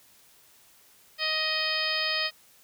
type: harmonic tone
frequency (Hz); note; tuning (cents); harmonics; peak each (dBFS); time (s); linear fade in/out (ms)
626; D#5; +10; 1 / 2 / 3 / 4 / 5 / 6 / 7 / 8; -37 / -37 / -32 / -33 / -33 / -37 / -33 / -32; 1.18-2.31; 50
effects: white hiss -58 dBFS RMS until 2.63 s